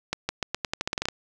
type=accelerating click train; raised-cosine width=0.2 ms; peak=-9 dBFS; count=13; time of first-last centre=0.13-1.086 s; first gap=160 ms; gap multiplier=0.86; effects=none